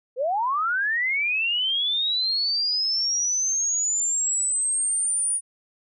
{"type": "linear sweep", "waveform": "sine", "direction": "up", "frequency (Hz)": [470, 9620], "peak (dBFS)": -21, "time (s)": [0.16, 5.41], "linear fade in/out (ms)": 50, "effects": []}